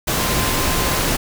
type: tone in noise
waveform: sine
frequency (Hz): 1039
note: C6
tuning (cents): -12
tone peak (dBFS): -28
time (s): 0.18-1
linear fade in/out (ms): 10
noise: pink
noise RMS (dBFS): -19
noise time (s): 0.07-1.17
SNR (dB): -12
effects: none